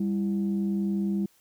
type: tone pair together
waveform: sine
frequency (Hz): 198.75 / 334.8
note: G3 / E4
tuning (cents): +24 / +27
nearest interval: major sixth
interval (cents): 903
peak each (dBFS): -24 / -32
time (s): 0-1.26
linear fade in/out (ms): 5
effects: tanh soft clip ceiling -18 dBFS + white hiss -63 dBFS RMS until 1.4 s